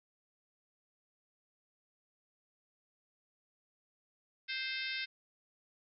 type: harmonic tone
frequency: 523.3 Hz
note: C5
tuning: in tune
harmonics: 3 / 4 / 5 / 6 / 7 / 8 / 9 / 10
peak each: -43 / -41 / -43 / -48 / -43 / -49 / -47 / -48 dBFS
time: 4.48-5.06 s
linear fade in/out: 20 ms
effects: none